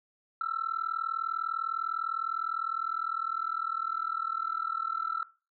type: tone with amplitude modulation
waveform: sine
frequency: 1331 Hz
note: E6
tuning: 16 cents sharp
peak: -25 dBFS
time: 0.41-5.23 s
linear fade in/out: 2 ms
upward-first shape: sine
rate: 39.9 Hz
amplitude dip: 95%
effects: noise-tail reverb RT60 0.3 s tail -17 dB re dry + tanh soft clip ceiling -23 dBFS